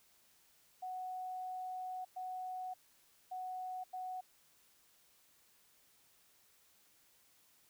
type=tone bursts at uneven times; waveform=sine; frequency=740 Hz; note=F#5; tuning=in tune; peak=-40 dBFS; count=4; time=0.82-2.05 / 2.16-2.74 / 3.31-3.84 / 3.93-4.21 s; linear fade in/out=10 ms; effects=white hiss -69 dBFS RMS until 7.69 s